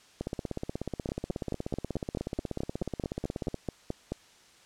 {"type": "two click trains", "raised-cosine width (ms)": 2, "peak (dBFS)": [-19, -18], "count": [56, 15], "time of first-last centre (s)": [[0.21, 3.543], [1.09, 4.12]], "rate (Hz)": [16.5, 4.62], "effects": ["white hiss -58 dBFS RMS until 4.65 s", "low-pass 7000 Hz 12 dB/octave"]}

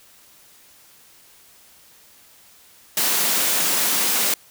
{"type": "high-pass noise", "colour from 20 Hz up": "white", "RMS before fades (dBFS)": -20, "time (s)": [2.97, 4.34], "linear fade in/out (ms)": 2, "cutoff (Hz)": 160, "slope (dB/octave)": 96, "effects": ["white hiss -51 dBFS RMS until 4.5 s"]}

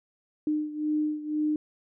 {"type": "beating tone pair", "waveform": "sine", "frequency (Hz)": [302.9, 304.9], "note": ["D#4", "D#4"], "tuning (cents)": [-46, -35], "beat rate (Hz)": 2, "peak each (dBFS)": [-27, -31], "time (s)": [0.47, 1.56], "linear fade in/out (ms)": 2, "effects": []}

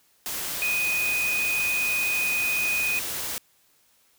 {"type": "tone in noise", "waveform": "sine", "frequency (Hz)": 2489, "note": "D#7", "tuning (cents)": 0, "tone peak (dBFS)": -23, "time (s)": [0.62, 2.99], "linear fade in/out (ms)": 0, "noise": "white", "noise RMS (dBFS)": -31, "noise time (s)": [0.26, 3.38], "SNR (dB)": 5, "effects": ["white hiss -63 dBFS RMS until 4.18 s"]}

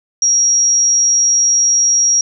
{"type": "tone", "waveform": "sine", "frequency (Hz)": 5660, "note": "F8", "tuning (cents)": 22, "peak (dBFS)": -9, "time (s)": [0.22, 2.21], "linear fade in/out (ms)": 2, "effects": []}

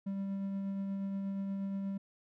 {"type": "tone with tremolo", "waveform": "triangle", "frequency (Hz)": 196, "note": "G3", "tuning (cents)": 0, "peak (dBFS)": -31, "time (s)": [0.06, 1.98], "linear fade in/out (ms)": 10, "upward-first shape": "triangle", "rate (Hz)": 8.4, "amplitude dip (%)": 25, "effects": []}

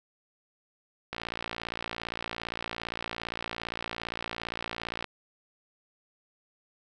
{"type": "click train", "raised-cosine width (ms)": 0.3, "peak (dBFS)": -17, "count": 226, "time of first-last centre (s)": [1.13, 5.043], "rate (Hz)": 57.5, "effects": []}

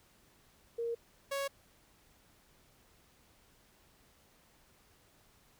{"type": "tone pair in turn", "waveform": ["sine", "sawtooth"], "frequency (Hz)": [466.2, 554.4], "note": ["A#4", "C#5"], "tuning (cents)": [0, 0], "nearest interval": "minor third", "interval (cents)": 300, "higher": "second", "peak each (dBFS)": [-33, -30], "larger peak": "second", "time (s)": [[0.78, 0.95], [1.31, 1.48]], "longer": "neither", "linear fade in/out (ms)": 10, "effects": ["pink hiss -66 dBFS RMS until 5.59 s"]}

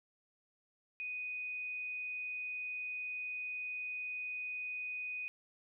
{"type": "tone", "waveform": "sine", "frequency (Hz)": 2489, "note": "D#7", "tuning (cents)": 0, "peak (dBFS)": -38, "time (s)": [1, 5.28], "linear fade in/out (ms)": 0, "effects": []}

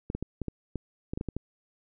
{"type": "clicks", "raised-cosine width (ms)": 3, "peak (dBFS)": -19, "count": 11, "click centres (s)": [0.101, 0.15, 0.226, 0.417, 0.483, 0.757, 1.135, 1.175, 1.211, 1.287, 1.366], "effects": []}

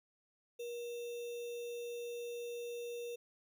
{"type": "tone with sample-and-hold", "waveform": "sine", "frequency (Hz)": 476, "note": "A#4", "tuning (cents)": 36, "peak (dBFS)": -40, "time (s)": [0.59, 3.16], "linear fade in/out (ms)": 10, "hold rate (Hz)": 3150, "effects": []}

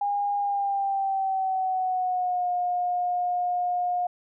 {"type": "tone with pitch glide", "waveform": "sine", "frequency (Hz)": [812, 715.1], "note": ["G#5", "F5"], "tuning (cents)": [-39, 41], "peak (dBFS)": -23, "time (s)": [0.01, 4.07], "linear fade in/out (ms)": 5, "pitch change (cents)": -220, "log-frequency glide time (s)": [0.38, 2.5], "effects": []}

